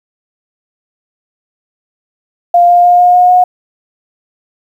sine tone with pitch steps, 698.5 / 703.8 / 709.1 / 714.4 / 719.8 / 725.2 Hz, F5 / F5 / F5 / F5 / F#5 / F#5, 0 / +13 / +26 / +39 / -48 / -35 cents, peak -3 dBFS, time 2.54-3.44 s, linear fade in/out 5 ms, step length 150 ms, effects 7-bit

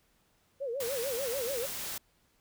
sine tone with vibrato, 509 Hz, C5, 48 cents flat, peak -32 dBFS, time 0.6-1.67 s, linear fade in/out 20 ms, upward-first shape sine, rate 6.8 Hz, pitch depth 190 cents each way
white noise, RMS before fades -38 dBFS, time 0.8-1.98 s, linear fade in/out 5 ms
effects pink hiss -70 dBFS RMS until 2.4 s

